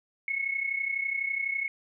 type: tone pair together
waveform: sine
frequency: 2185 / 2217 Hz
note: C#7 / C#7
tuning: -26 / 0 cents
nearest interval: unison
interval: 26 cents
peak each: -29 / -33 dBFS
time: 0.28-1.68 s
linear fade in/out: 2 ms
effects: none